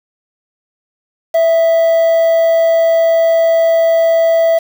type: tone with quantisation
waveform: triangle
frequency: 659.3 Hz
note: E5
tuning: in tune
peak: -6 dBFS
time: 1.34-4.59 s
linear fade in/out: 10 ms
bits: 5
effects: none